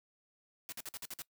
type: noise bursts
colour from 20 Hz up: white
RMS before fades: -43 dBFS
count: 7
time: 0.69-1.22 s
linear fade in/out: 0 ms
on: 32 ms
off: 51 ms
effects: noise-tail reverb RT60 0.1 s tail -21 dB re dry